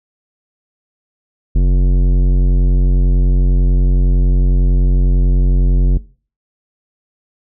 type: tone with tanh clipping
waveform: triangle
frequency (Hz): 45.48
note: F#1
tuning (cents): -29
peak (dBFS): -10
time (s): 1.55-5.98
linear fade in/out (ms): 10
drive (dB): 18
effects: noise-tail reverb RT60 0.4 s tail -20 dB re dry